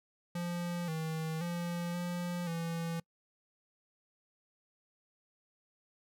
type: tone with pitch steps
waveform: square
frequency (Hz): 173.9 / 159.6 / 172.9 / 175.5 / 166.8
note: F3 / D#3 / F3 / F3 / E3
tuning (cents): -7 / +44 / -17 / +9 / +21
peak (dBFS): -35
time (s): 0.35-3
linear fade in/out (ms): 5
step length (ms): 530
effects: noise-tail reverb RT60 0.1 s tail -25 dB re dry